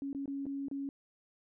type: tone with dropouts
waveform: sine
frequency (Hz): 277.2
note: C#4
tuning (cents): 0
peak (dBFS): -35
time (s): 0.02-0.89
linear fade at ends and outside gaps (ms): 1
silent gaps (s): 0.13-0.148 / 0.258-0.278 / 0.456-0.465 / 0.684-0.713
effects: none

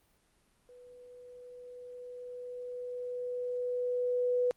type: tone with level ramp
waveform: sine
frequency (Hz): 493.9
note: B4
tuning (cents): 0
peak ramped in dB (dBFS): -52 to -25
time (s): 0.69-4.51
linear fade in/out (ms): 0
effects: pink hiss -70 dBFS RMS until 4.56 s + Opus 32 kbps

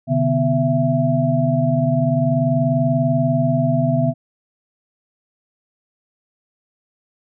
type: tone cluster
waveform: sine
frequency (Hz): 130.8 / 151.2 / 247.8 / 665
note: C3 / D#3 / B3 / E5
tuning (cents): 0 / -49 / +6 / +15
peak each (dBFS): -20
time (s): 0.07-4.14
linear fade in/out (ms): 50
effects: none

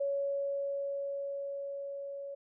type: tone with level ramp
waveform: sine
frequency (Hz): 559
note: C#5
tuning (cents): +14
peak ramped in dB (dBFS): -29 to -39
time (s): 0-2.35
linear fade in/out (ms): 10
effects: none

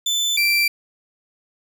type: tone pair in turn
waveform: 30% pulse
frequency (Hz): 3520 / 2349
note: A7 / D7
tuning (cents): 0 / 0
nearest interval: perfect fifth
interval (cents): 700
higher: first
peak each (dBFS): -16 / -13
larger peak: second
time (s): 0.06-0.37 / 0.37-0.68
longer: neither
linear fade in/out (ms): 5
effects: none

